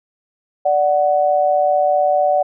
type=tone pair together; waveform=sine; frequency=587.3 / 742.8 Hz; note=D5 / F#5; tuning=0 / +7 cents; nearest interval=major third; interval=407 cents; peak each=-15 dBFS; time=0.65-2.43 s; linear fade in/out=10 ms; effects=none